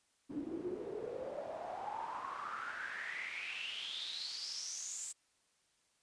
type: noise with band-pass filter sweep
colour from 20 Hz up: pink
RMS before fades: -43 dBFS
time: 0.29-5.13 s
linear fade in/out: 20 ms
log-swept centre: 270 to 7900 Hz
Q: 8.1
effects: white hiss -75 dBFS RMS until 6.02 s + resampled to 22050 Hz